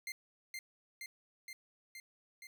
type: tone with echo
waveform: sawtooth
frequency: 2097 Hz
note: C7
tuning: 3 cents sharp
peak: -36 dBFS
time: 0.07-0.12 s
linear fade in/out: 2 ms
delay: 470 ms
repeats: 5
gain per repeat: -2 dB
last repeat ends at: 2.47 s
effects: none